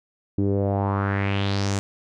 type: tone with low-pass filter sweep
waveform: sawtooth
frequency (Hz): 99.1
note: G2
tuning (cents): +19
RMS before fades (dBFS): -23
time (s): 0.38-1.79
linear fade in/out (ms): 0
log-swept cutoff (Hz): 310 to 7700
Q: 3.4
effects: none